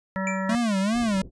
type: harmonic tone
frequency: 191 Hz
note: G3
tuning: 45 cents flat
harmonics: 1 / 3 / 5 / 7 / 9 / 10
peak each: -27 / -32 / -34 / -35 / -37 / -37 dBFS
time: 0.16-0.55 s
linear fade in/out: 0 ms
type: tone with exponential decay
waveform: square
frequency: 2341 Hz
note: D7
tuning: 6 cents flat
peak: -25 dBFS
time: 0.27-0.5 s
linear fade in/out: 1 ms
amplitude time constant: 49 ms
type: tone with vibrato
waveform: square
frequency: 213.8 Hz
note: A3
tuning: 49 cents flat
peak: -22 dBFS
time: 0.49-1.22 s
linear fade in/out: 5 ms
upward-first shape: sine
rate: 2.5 Hz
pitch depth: 200 cents each way
type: low-pass noise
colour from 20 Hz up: pink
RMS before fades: -41 dBFS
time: 0.91-1.31 s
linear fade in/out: 50 ms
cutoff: 440 Hz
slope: 24 dB/octave
effects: resampled to 22050 Hz